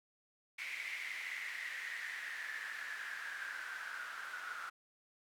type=noise with band-pass filter sweep; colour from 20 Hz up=white; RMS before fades=-44 dBFS; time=0.58-4.7 s; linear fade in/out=10 ms; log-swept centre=2200 to 1400 Hz; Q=8.4; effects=none